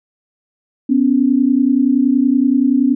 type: tone pair together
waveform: sine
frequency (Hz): 250 / 280.6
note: B3 / C#4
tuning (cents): +21 / +21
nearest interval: major second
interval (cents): 200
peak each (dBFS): -13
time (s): 0.89-2.95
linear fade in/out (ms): 10
effects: none